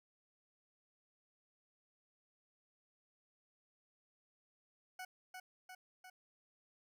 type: tone with echo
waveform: 20% pulse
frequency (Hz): 740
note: F#5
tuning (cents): 0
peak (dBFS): -40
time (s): 4.99-5.05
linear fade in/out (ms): 5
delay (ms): 350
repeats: 3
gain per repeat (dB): -3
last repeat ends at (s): 6.1
effects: none